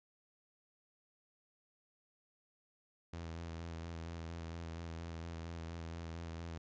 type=tone with vibrato; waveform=sawtooth; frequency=83.2 Hz; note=E2; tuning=17 cents sharp; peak=-39 dBFS; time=3.13-6.58 s; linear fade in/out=5 ms; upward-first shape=square; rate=4.3 Hz; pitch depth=22 cents each way; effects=resampled to 16000 Hz